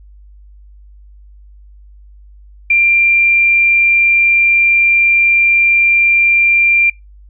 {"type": "tone", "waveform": "sine", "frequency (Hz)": 2377, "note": "D7", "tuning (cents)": 20, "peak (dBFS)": -7, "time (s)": [2.7, 6.9], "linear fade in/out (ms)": 5, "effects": ["noise-tail reverb RT60 0.2 s tail -25 dB re dry", "added 50 Hz sine -37 dBFS peak until 7.29 s"]}